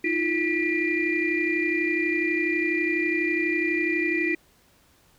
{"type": "tone cluster", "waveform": "sine", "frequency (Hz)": [315.4, 347.5, 1959, 2395], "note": ["D#4", "F4", "B6", "D7"], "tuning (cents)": [24, -9, -15, 33], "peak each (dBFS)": -27, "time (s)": [0.04, 4.35], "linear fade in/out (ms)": 5, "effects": ["tanh soft clip ceiling -12 dBFS", "pink hiss -60 dBFS RMS until 5.18 s"]}